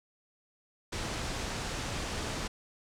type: low-pass noise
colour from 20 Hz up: pink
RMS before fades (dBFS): -36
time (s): 0.92-2.48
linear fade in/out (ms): 10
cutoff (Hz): 8100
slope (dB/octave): 24
effects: none